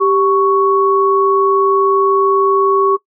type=tone pair together; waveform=sine; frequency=392 / 1111.8 Hz; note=G4 / C#6; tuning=0 / +5 cents; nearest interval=octave + tritone; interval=1805 cents; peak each=-12 dBFS; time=0-2.97 s; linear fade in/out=20 ms; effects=noise-tail reverb RT60 0.1 s tail -20 dB re dry